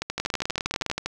two click trains, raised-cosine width 0.2 ms, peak -10 / -9 dBFS, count 14 / 15, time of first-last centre 0.02-1.06 / 0.2-0.914 s, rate 12.5 / 19.6 Hz, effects none

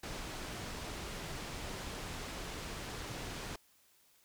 pink low-pass noise, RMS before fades -43 dBFS, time 0.03-3.56 s, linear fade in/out 5 ms, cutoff 7600 Hz, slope 12 dB/octave, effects white hiss -68 dBFS RMS until 4.24 s

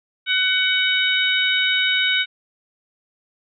harmonic tone, 749 Hz, F#5, 21 cents sharp, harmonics 2 / 3 / 4 / 5, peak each -22 / -22 / -22 / -22 dBFS, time 0.26-2.26 s, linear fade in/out 50 ms, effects none

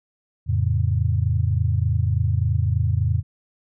sine chord, F augmented, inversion none, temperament equal with one note detuned, 86.6 / 110 / 138.59 Hz, F2 / A2 / C#3, -14 / 0 / 0 cents, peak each -21 / -21 / -25 dBFS, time 0.46-3.23 s, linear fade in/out 50 ms, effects none

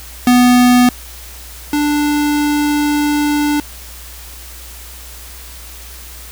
square tone pair in turn, 246.9 / 294.4 Hz, B3 / D4, 0 / +4 cents, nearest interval minor third, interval 304 cents, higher second, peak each -7 / -13 dBFS, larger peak first, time 0.27-0.89 / 1.73-3.6 s, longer second, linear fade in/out 2 ms, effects added 60 Hz sine -34 dBFS peak until 6.31 s + white hiss -35 dBFS RMS until 6.31 s

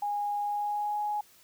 sine tone with pitch glide, 822 to 834.9 Hz, G#5 to G#5, -18 to +9 cents, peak -28 dBFS, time 0.02-1.21 s, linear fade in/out 5 ms, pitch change +27 cents, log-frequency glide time 0.41-1 s, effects white hiss -59 dBFS RMS until 1.43 s

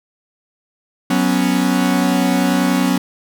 45% pulse chord, F# suspended fourth, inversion none, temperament equal, 185 / 246.9 / 277.2 Hz, F#3 / B3 / C#4, 0 / 0 / 0 cents, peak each -18 dBFS, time 1.1-2.98 s, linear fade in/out 5 ms, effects none

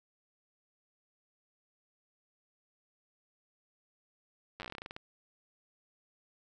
slowing click train, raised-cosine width 0.3 ms, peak -26 dBFS, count 15, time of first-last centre 4.6-4.965 s, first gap 9 ms, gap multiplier 1.15, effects none

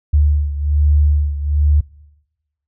sine beating tone pair, 73.42 / 74.62 Hz, D2 / D2, 0 / +28 cents, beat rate 1.2 Hz, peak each -12 / -17 dBFS, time 0.13-1.81 s, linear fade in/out 10 ms, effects noise-tail reverb RT60 1.0 s tail -24 dB re dry

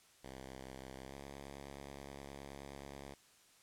5% pulse tone with pitch glide, 66 to 69.52 Hz, C2 to C#2, +16 to +6 cents, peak -37 dBFS, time 0.23-3.15 s, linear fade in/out 20 ms, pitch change +90 cents, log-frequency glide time 1.05-1.15 s, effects white hiss -66 dBFS RMS until 3.62 s + low-pass 10000 Hz 12 dB/octave

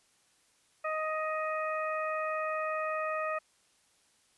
harmonic tone, 625 Hz, D#5, 8 cents sharp, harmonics 1 / 2 / 3 / 4, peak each -34 / -34 / -40 / -42 dBFS, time 0.84-3.39 s, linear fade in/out 10 ms, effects white hiss -68 dBFS RMS until 4.37 s + resampled to 24000 Hz

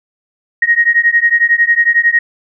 sine beating tone pair, 1871 / 1882 Hz, A#6 / A#6, +6 / +16 cents, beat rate 11 Hz, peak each -11 dBFS, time 0.62-2.19 s, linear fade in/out 5 ms, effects none

